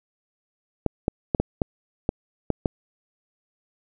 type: clicks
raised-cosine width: 2 ms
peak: -7 dBFS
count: 8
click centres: 0.863 / 1.081 / 1.348 / 1.4 / 1.618 / 2.091 / 2.503 / 2.658 s
effects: none